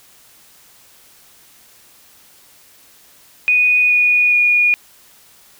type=tone with pitch steps; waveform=sine; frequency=2477 / 2460 / 2443 Hz; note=D#7 / D#7 / D#7; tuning=-8 / -20 / -32 cents; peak=-10 dBFS; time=3.48-4.74 s; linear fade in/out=0 ms; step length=420 ms; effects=white hiss -48 dBFS RMS until 5.59 s